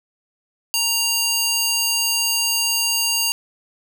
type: tone with high-pass filter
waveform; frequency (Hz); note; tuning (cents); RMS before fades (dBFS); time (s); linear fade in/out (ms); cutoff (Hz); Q
square; 932.3; A#5; 0; -20; 0.74-3.32; 0; 3800; 0.98
effects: none